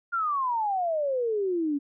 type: exponential sweep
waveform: sine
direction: down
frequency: 1421 to 277.2 Hz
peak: -24 dBFS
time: 0.12-1.79 s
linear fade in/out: 20 ms
effects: none